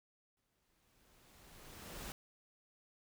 pink noise with exponential growth, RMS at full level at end -45 dBFS, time 0.37-2.12 s, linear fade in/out 1 ms, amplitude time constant 380 ms, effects none

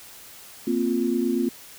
sine chord, Bb suspended second, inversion none, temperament equal, 233.1 / 261.6 / 349.2 Hz, Bb3 / C4 / F4, 0 / 0 / 0 cents, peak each -25 dBFS, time 0.67-1.49 s, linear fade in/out 5 ms, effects white hiss -45 dBFS RMS until 1.78 s

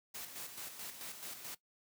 white noise with tremolo, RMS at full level -45 dBFS, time 0.14-1.55 s, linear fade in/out 10 ms, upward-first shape square, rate 4.6 Hz, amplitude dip 50%, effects noise-tail reverb RT60 0.1 s tail -17 dB re dry + high-pass 100 Hz 12 dB/octave

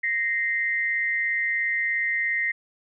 sine tone pair together, 1860 / 2077 Hz, A#6 / C7, -4 / -13 cents, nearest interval major second, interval 191 cents, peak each -25 dBFS, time 0.03-2.52 s, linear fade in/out 10 ms, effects none

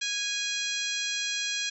harmonic tone with a mistuned harmonic, 825 Hz, G#5, 12 cents flat, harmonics 2 / 3 / 4 / 5 / 6 / 7 / 8 / 9, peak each -37 / -35 / -34 / -35 / -42 / -36 / -41 / -42 dBFS, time 0.01-1.7 s, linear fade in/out 10 ms, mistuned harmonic 8, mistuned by -55 cents, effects none

